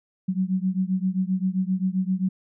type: beating tone pair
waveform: sine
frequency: 183.9 / 191.5 Hz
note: F#3 / G3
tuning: -10 / -40 cents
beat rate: 7.6 Hz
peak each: -24 / -25 dBFS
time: 0.28-2.29 s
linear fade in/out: 10 ms
effects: none